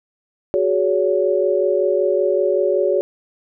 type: chord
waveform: sine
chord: F# suspended second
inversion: none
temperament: equal with one note detuned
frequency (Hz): 370 / 415.3 / 565.4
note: F#4 / G#4 / C#5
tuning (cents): 0 / 0 / +34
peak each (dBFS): -19 / -20 / -18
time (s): 0.54-3.01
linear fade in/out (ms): 0
effects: none